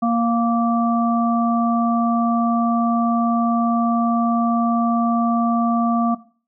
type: harmonic tone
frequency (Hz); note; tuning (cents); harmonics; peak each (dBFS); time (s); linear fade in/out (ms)
233.1; A#3; 0; 1 / 3 / 5; -17 / -22 / -24; 0.02-6.15; 10
effects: noise-tail reverb RT60 0.4 s tail -17 dB re dry